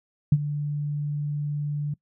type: tone with ADSR envelope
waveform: sine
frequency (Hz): 146.83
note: D3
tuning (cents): 0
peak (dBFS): -11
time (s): 0.32-1.94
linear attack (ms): 4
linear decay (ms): 47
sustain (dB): -14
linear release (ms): 6
effects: noise-tail reverb RT60 0.1 s tail -22 dB re dry